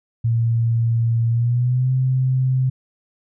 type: tone with pitch glide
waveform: sine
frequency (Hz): 115.6 to 129.76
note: A#2 to C3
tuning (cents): -14 to -14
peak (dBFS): -15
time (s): 0.24-2.7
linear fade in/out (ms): 10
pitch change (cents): +200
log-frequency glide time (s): 1.29-1.91
effects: none